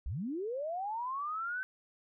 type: linear sweep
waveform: sine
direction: up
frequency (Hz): 46.81 to 1544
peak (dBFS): -34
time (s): 0.06-1.63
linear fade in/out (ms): 0
effects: none